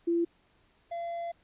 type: tone pair in turn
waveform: sine / triangle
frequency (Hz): 339.6 / 682.5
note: F4 / F5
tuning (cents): -48 / -40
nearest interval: octave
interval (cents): 1208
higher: second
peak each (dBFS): -24 / -31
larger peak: first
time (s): 0.07-0.25 / 0.91-1.32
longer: second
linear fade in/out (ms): 10
effects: pink hiss -67 dBFS RMS until 1.43 s + resampled to 8000 Hz